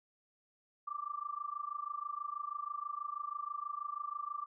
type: tone with amplitude modulation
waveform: sine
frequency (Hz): 1174.7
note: D6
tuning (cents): 0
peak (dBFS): -34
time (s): 0.87-4.46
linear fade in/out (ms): 10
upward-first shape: sine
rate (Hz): 26.2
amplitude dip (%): 90
effects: none